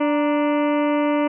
harmonic tone with a mistuned harmonic, 293.7 Hz, D4, in tune, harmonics 1 / 2 / 3 / 4 / 5 / 6 / 7 / 8 / 9 / 10, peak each -19 / -22 / -27 / -31 / -37 / -42 / -35 / -37 / -41 / -42 dBFS, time 0-1.28 s, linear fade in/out 10 ms, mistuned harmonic 3, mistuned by +94 cents, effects none

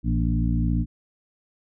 harmonic tone with a mistuned harmonic, 58.27 Hz, A#1, in tune, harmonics 1 / 2 / 3 / 4 / 5, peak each -23 / -26 / -27 / -28 / -31 dBFS, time 0.03-0.86 s, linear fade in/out 50 ms, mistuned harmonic 3, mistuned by -44 cents, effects none

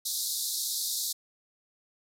pink band-pass noise, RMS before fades -32 dBFS, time 0.05-1.13 s, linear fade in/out 10 ms, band 3700 to 15000 Hz, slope 96 dB/octave, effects none

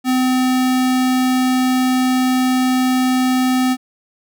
square tone, 255.9 Hz, C4, 38 cents flat, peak -14 dBFS, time 0.04-3.77 s, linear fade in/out 50 ms, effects none

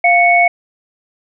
sine tone pair together, 698 / 2216 Hz, F5 / C#7, -1 / -1 cents, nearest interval octave + minor sixth, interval 2000 cents, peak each -10 dBFS, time 0.04-0.48 s, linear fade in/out 5 ms, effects none

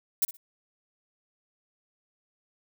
violet noise with echo, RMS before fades -23 dBFS, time 0.22-0.25 s, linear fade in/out 5 ms, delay 60 ms, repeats 2, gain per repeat -15 dB, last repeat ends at 0.37 s, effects none

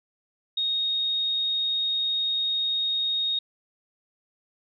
sine tone, 3729 Hz, A#7, in tune, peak -23 dBFS, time 0.57-3.39 s, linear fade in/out 5 ms, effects none

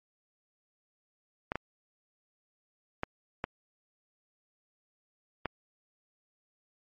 clicks, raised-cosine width 0.5 ms, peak -16 dBFS, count 5, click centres 1.519 / 1.556 / 3.034 / 3.441 / 5.457 s, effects MP3 32 kbps

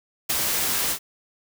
white noise with ADSR envelope, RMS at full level -20 dBFS, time 0.29-0.99 s, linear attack 14 ms, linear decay 5 ms, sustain -4 dB, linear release 76 ms, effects none

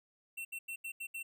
square tone bursts at uneven times, 2708 Hz, E7, 46 cents sharp, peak -40 dBFS, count 6, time 0.37-0.45 / 0.52-0.59 / 0.68-0.76 / 0.84-0.92 / 1-1.07 / 1.14-1.23 s, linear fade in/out 10 ms, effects none

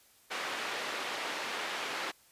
white band-pass noise, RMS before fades -37 dBFS, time 0.3-2.12 s, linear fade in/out 20 ms, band 350 to 2600 Hz, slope 12 dB/octave, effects white hiss -63 dBFS RMS until 2.31 s + resampled to 32000 Hz

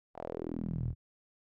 sawtooth tone with band-pass filter sweep, 41.2 Hz, E1, in tune, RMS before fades -37 dBFS, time 0.14-0.95 s, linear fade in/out 50 ms, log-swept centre 780 to 93 Hz, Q 3.5, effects none

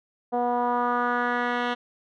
10% pulse tone with low-pass filter sweep, 243 Hz, B3, 28 cents flat, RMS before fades -25 dBFS, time 0.32-1.75 s, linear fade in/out 20 ms, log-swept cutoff 690 to 2700 Hz, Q 2.5, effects none

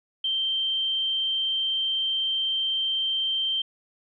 sine tone, 3136 Hz, G7, in tune, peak -23 dBFS, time 0.24-3.62 s, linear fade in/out 5 ms, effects none

